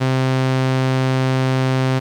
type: tone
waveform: sawtooth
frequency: 130.81 Hz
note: C3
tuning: in tune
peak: -11 dBFS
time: 0-2 s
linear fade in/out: 20 ms
effects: low-pass 5000 Hz 12 dB/octave + 8-bit